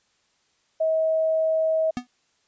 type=tone; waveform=sine; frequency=639 Hz; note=D#5; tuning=46 cents sharp; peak=-19 dBFS; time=0.8-1.91 s; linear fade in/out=10 ms
type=tone with exponential decay; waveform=square; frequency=246.9 Hz; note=B3; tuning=in tune; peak=-22 dBFS; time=1.97-2.07 s; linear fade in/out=0 ms; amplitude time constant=20 ms
effects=white hiss -67 dBFS RMS until 2.47 s + resampled to 16000 Hz